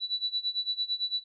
sine tone with tremolo, 3951 Hz, B7, in tune, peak -25 dBFS, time 0-1.24 s, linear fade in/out 50 ms, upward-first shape sine, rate 8.9 Hz, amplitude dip 90%, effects none

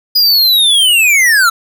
square linear sweep, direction down, 4966 to 1303 Hz, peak -7 dBFS, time 0.15-1.5 s, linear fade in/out 10 ms, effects none

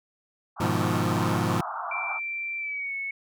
white band-pass noise, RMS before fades -33 dBFS, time 0.56-2.2 s, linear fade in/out 50 ms, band 670 to 1400 Hz, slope 96 dB/octave
25% pulse chord, F half-diminished seventh, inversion first, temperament equal, 103.83 / 123.47 / 155.56 / 174.61 Hz, Ab2 / Cb3 / Eb3 / F3, 0 / 0 / 0 / 0 cents, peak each -25 / -26 / -28 / -25 dBFS, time 0.6-1.61 s, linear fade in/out 5 ms
sine tone with pitch glide, 2349 to 2204 Hz, D7 to C#7, 0 to -11 cents, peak -29 dBFS, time 1.91-3.11 s, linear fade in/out 5 ms, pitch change -111 cents, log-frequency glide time 2.58-2.94 s
effects none

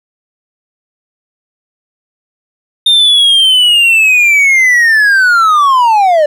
triangle linear sweep, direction down, 3652 to 579 Hz, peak -3 dBFS, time 2.86-6.26 s, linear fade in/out 5 ms, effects none

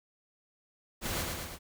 pink noise with echo, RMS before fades -34 dBFS, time 1.01-1.26 s, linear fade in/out 50 ms, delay 110 ms, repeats 3, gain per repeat -3 dB, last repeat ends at 1.59 s, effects none

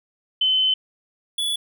sine / square tone pair in turn, 3051 / 3425 Hz, G7 / A7, -48 / -47 cents, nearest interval major second, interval 201 cents, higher second, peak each -16 / -22 dBFS, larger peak first, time 0.41-0.74 / 1.38-1.56 s, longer first, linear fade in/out 5 ms, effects none

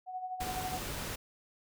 sine tone with tremolo, 740 Hz, F#5, in tune, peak -34 dBFS, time 0.06-0.81 s, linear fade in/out 50 ms, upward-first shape sine, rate 12 Hz, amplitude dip 60%
pink noise, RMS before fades -39 dBFS, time 0.4-1.16 s, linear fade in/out 10 ms
effects none

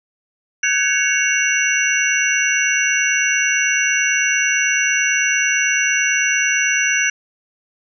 sine tone cluster, 1516 / 1665 / 2222 / 2771 / 5920 Hz, F#6 / G#6 / C#7 / F7 / F#8, +42 / +4 / +4 / -14 / 0 cents, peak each -21 dBFS, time 0.63-7.1 s, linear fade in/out 5 ms, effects none

